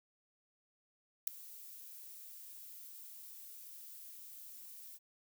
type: noise with ADSR envelope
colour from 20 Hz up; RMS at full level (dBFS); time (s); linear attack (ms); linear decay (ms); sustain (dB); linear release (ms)
violet; -28; 1.27-4.99; 6; 3; -24; 35
effects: none